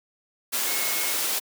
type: tone in noise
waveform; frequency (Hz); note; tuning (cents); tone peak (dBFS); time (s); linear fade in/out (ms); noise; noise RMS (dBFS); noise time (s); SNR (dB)
sine; 2174; C#7; -34; -34; 0.66-1.13; 20; white; -26; 0.52-1.4; -11
effects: high-pass 300 Hz 12 dB/octave